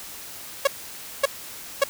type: tone bursts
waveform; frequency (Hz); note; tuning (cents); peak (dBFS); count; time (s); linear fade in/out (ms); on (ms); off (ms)
sawtooth; 554.4; C#5; 0; -11; 3; 0.65-1.839; 5; 23; 560
effects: white hiss -39 dBFS RMS until 1.89 s